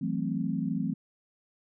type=chord; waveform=sine; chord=F# half-diminished seventh; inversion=third; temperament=equal with one note detuned; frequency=164.81 / 187.36 / 220 / 261.6 Hz; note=E3 / F#3 / A3 / C4; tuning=0 / +22 / 0 / 0 cents; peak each=-33 dBFS; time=0.01-0.94 s; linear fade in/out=10 ms; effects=none